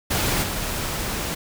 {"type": "noise with level steps", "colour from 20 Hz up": "pink", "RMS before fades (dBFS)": [-22, -27], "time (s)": [0.1, 1.35], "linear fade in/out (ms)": 10, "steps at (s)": 0.42, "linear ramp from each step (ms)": 20, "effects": []}